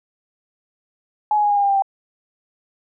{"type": "tone with pitch steps", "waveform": "sine", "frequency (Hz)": [845, 835.8, 826.7, 817.6, 808.7, 799.9, 791.2, 782.5], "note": ["G#5", "G#5", "G#5", "G#5", "G#5", "G5", "G5", "G5"], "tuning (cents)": [30, 11, -8, -27, -46, 35, 16, -3], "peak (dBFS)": -14, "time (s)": [1.31, 1.822], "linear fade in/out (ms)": 2, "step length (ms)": 64, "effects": []}